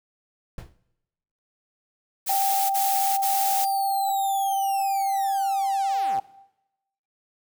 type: noise with exponential decay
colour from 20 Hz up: brown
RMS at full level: -31 dBFS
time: 0.58-0.77 s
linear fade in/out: 2 ms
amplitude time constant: 40 ms
type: noise bursts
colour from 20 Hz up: blue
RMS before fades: -27 dBFS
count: 3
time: 2.26-3.656 s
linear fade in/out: 20 ms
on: 440 ms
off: 38 ms
type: tone with vibrato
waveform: sine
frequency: 784 Hz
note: G5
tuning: in tune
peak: -21 dBFS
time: 2.29-6.2 s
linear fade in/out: 5 ms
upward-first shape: triangle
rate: 18 Hz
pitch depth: 10 cents each way
type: linear sweep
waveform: 5% pulse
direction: down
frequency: 4793 to 65.41 Hz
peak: -27 dBFS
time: 3.63-6.2 s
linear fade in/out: 10 ms
effects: noise-tail reverb RT60 0.9 s tail -18 dB re dry